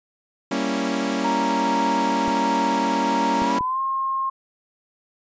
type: chord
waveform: sawtooth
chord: G diminished seventh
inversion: none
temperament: equal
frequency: 196 / 233.1 / 277.2 / 329.6 Hz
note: G3 / Bb3 / Db4 / Fb4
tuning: 0 / 0 / 0 / 0 cents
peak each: -25 / -23 / -21 / -27 dBFS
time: 0.51-3.59 s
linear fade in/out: 5 ms
type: tone with pitch glide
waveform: sine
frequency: 931 to 1069.4 Hz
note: A#5 to C6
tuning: -2 to +37 cents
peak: -21 dBFS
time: 1.24-4.3 s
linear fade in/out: 10 ms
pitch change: +239 cents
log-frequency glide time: 3.4-3.8 s
type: clicks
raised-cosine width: 3 ms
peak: -20 dBFS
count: 3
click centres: 2.28 / 3.42 / 3.609 s
effects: resampled to 16000 Hz